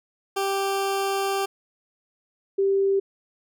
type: tone pair in turn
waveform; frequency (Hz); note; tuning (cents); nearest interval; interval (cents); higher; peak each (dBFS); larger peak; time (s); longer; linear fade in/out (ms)
20% pulse / sine; 392 / 392; G4 / G4; 0 / 0; unison; 0; neither; -18; neither; 0.36-1.46 / 2.58-3; first; 10
effects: none